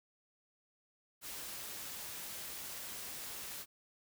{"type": "noise", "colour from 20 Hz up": "white", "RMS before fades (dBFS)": -45, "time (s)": [1.21, 3.66], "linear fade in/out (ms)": 50, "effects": []}